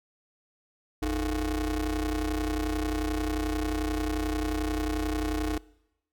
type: ring-modulated tone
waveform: 35% pulse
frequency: 129.1 Hz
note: C3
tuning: 23 cents flat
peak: -22 dBFS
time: 1.02-5.58 s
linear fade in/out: 5 ms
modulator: 178 Hz
effects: noise-tail reverb RT60 0.9 s tail -23 dB re dry